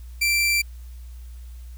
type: tone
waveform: sawtooth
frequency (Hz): 2349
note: D7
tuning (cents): 0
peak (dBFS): -15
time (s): 0.21-0.62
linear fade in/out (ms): 10
effects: added 60 Hz sine -36 dBFS peak until 1.77 s + white hiss -57 dBFS RMS until 1.77 s